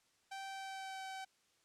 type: tone with pitch glide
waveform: sawtooth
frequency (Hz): 778 to 766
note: G5 to G5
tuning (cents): -13 to -40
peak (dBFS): -40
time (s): 0.31-1.25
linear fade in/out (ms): 10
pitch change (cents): -27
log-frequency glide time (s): 0.46-1.03
effects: white hiss -74 dBFS RMS until 1.64 s + low-pass 8000 Hz 12 dB/octave